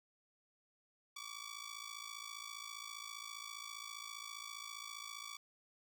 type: ring-modulated tone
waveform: 10% pulse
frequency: 1146 Hz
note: D6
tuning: 43 cents flat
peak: -35 dBFS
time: 1.16-5.37 s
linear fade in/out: 5 ms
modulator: 27.5 Hz
effects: none